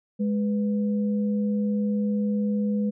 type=tone pair together; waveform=sine; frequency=207.7 / 494.7 Hz; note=G#3 / B4; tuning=0 / +3 cents; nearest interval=octave + minor third; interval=1503 cents; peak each=-22 / -33 dBFS; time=0.19-2.91 s; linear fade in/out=20 ms; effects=none